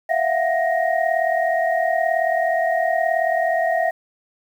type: tone cluster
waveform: sine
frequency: 660 / 699 / 737 / 1871 Hz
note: E5 / F5 / F#5 / A#6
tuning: +2 / +1 / -7 / +6 cents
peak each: -20 / -23 / -24 / -25 dBFS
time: 0.09-3.91 s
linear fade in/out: 10 ms
effects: 8-bit